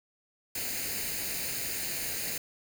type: noise with comb filter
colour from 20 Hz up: white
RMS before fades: -34 dBFS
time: 0.55-2.38 s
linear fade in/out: 5 ms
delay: 0.44 ms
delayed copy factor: +0.65
effects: none